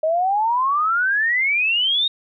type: exponential sweep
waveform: sine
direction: up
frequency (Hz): 616 to 3756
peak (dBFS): -16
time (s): 0.03-2.08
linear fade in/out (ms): 5
effects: none